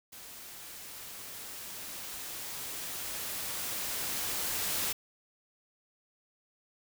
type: noise with level ramp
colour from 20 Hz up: white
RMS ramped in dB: -48 to -32 dBFS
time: 0.12-4.93 s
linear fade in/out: 10 ms
effects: none